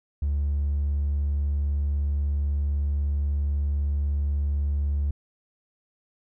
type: tone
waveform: triangle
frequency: 71.9 Hz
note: D2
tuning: 36 cents flat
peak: -19 dBFS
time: 0.22-5.11 s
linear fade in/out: 5 ms
effects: tanh soft clip ceiling -18 dBFS